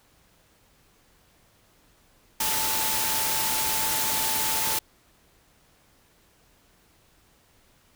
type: tone in noise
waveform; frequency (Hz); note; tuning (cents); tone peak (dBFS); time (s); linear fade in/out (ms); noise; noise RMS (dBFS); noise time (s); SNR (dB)
sine; 880; A5; 0; -33; 2.4-4.79; 5; white; -26; 2.4-4.79; -10
effects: pink hiss -61 dBFS RMS until 7.95 s

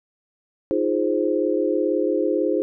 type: chord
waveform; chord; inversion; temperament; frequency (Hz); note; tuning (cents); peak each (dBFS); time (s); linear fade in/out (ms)
sine; F minor seventh; third; equal; 311.1 / 349.2 / 415.3 / 523.3; Eb4 / F4 / Ab4 / C5; 0 / 0 / 0 / 0; -24; 0.71-2.62; 0
effects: none

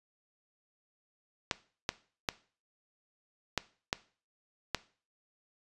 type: clicks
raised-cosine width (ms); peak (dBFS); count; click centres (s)
0.2; -11; 6; 1.512 / 1.891 / 2.288 / 3.577 / 3.929 / 4.747
effects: noise-tail reverb RT60 0.4 s tail -18 dB re dry + resampled to 24000 Hz

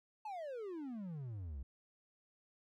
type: exponential sweep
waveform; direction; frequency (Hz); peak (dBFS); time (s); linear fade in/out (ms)
triangle; down; 888 to 61.74; -40; 0.25-1.63; 5
effects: none

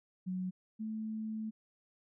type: tone pair in turn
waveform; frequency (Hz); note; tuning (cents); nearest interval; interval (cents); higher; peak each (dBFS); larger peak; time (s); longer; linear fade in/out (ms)
sine; 184.5 / 218.5; F#3 / A3; -5 / -12; minor third; 293; second; -34 / -36; first; 0.26-0.51 / 0.79-1.51; second; 20
effects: none

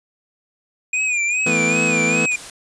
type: tone with vibrato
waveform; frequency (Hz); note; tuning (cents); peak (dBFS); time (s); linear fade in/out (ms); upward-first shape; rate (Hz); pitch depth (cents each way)
square; 2450; D#7; -27; -18; 0.93-2.36; 5; sine; 2.5; 78
type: chord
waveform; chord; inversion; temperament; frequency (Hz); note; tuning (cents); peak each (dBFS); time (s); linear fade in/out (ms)
25% pulse; E suspended fourth; none; just; 164.81 / 219.8 / 247.2; E3 / A3 / B3; 0 / -2 / +2; -20; 1.46-2.26; 5
type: noise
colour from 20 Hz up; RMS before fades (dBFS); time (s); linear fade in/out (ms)
white; -35; 2.31-2.5; 2
effects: resampled to 22050 Hz

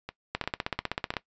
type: two click trains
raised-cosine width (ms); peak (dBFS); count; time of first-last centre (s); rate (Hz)
0.3; -12 / -20; 14 / 4; 0.35-1.168 / 0.09-1.139; 15.9 / 2.86
effects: noise-tail reverb RT60 0.1 s tail -18 dB re dry + resampled to 16000 Hz

